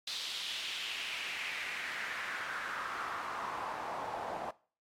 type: noise with band-pass filter sweep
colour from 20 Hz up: pink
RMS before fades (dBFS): -39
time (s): 0.07-4.51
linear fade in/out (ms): 5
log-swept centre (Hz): 4000 to 710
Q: 2.7
effects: noise-tail reverb RT60 0.4 s tail -20 dB re dry + MP3 96 kbps